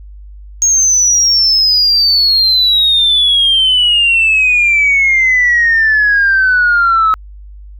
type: exponential sweep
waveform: sine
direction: down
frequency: 6580 to 1284 Hz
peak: -6 dBFS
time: 0.62-7.14 s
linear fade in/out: 0 ms
effects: tanh soft clip ceiling -3 dBFS + added 50 Hz sine -30 dBFS peak until 7.79 s